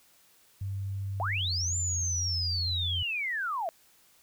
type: tone with pitch glide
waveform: sine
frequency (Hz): 98 to 87.31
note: G2 to F2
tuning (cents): 0 to 0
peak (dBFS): -31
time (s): 0.61-3.03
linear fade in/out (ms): 5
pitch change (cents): -200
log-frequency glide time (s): 1.32-1.59
type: linear two-way sweep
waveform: sine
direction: up then down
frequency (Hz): 623 to 7280 to 623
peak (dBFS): -29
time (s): 1.2-3.69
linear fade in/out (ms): 0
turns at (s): 1.77
effects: white hiss -62 dBFS RMS until 4.22 s